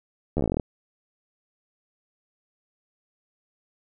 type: slowing click train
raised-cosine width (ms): 2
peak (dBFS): -12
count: 13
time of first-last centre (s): 0.37-0.598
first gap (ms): 12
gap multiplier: 1.08
effects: none